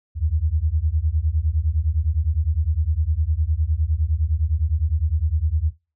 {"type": "beating tone pair", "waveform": "sine", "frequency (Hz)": [73.42, 83.22], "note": ["D2", "E2"], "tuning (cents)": [0, 17], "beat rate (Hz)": 9.8, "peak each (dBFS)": -21, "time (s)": [0.15, 5.73], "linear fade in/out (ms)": 50, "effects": ["noise-tail reverb RT60 0.3 s tail -21 dB re dry"]}